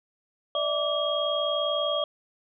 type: tone cluster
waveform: sine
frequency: 587 / 647 / 1160 / 3265 Hz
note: D5 / E5 / D6 / G#7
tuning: -1 / -32 / -22 / -30 cents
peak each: -28 / -30 / -32 / -29 dBFS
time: 0.55-2.04 s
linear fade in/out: 2 ms
effects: none